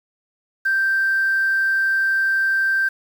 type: tone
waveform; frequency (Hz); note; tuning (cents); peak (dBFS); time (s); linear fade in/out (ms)
sine; 1568; G6; 0; -15; 0.65-2.89; 10
effects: tanh soft clip ceiling -12 dBFS + 7-bit